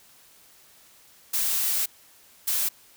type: noise bursts at uneven times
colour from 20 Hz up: blue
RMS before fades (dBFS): -25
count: 2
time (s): 1.33-1.86 / 2.47-2.69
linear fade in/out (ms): 10
effects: white hiss -55 dBFS RMS until 2.96 s